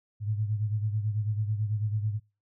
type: beating tone pair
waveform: sine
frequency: 105.2 / 114.3 Hz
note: G#2 / A#2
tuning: +23 / -34 cents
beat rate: 9.1 Hz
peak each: -27 / -34 dBFS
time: 0.2-2.2 s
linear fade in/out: 50 ms
effects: noise-tail reverb RT60 0.3 s tail -25 dB re dry

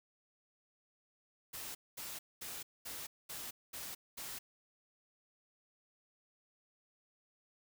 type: noise bursts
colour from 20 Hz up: white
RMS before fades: -45 dBFS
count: 7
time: 1.53-4.39 s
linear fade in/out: 10 ms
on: 220 ms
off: 220 ms
effects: none

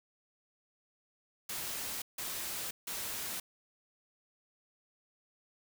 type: noise bursts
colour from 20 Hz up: white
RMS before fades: -39 dBFS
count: 3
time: 1.49-3.4 s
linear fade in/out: 5 ms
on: 530 ms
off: 160 ms
effects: none

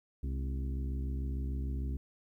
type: harmonic tone with a mistuned harmonic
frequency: 66.7 Hz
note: C2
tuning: 34 cents sharp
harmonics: 1 / 2 / 3 / 4 / 5 / 6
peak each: -33 / -42 / -47 / -46 / -52 / -55 dBFS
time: 0.23-1.97 s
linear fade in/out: 5 ms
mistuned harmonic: 3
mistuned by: +96 cents
effects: 12-bit

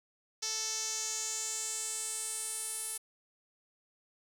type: tone with band-pass filter sweep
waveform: sawtooth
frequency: 440 Hz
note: A4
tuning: in tune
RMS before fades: -37 dBFS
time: 0.42-2.98 s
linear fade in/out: 10 ms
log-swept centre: 5700 to 10000 Hz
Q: 4.3
effects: 10-bit

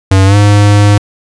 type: tone with pitch glide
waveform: square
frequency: 95.9 to 102.78 Hz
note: G2 to G#2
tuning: -37 to -18 cents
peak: -4 dBFS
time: 0.11-0.98 s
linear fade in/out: 5 ms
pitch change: +119 cents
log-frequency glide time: 0.25-0.36 s
effects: resampled to 22050 Hz

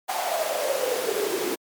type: noise with high-pass filter sweep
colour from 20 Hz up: pink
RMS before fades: -26 dBFS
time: 0.08-1.56 s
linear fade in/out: 20 ms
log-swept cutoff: 770 to 340 Hz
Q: 8.4
effects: MP3 96 kbps

